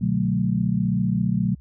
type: chord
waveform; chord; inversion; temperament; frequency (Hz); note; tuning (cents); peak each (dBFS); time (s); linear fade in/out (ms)
sine; B minor seventh; none; equal with one note detuned; 123.47 / 148.45 / 185 / 220; B2 / D3 / F#3 / A3; 0 / +19 / 0 / 0; -25 / -28 / -22 / -26; 0.01-1.55; 10
effects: added 67 Hz sine -43 dBFS peak until 1.6 s